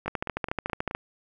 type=two click trains; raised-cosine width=0.5 ms; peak=-19 / -12 dBFS; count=5 / 13; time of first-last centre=0.06-0.911 / 0.08-0.95 s; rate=4.7 / 13.8 Hz; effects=9-bit